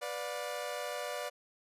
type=chord; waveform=sawtooth; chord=B diminished; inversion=none; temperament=equal with one note detuned; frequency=493.9 / 587.3 / 716 Hz; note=B4 / D5 / F5; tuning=0 / 0 / +43 cents; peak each=-38 / -35 / -39 dBFS; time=0.01-1.3 s; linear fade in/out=20 ms; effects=resampled to 32000 Hz